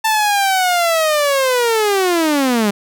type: linear sweep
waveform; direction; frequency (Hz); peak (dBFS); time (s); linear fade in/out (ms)
sawtooth; down; 890 to 197.2; -9; 0.04-2.71; 10
effects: none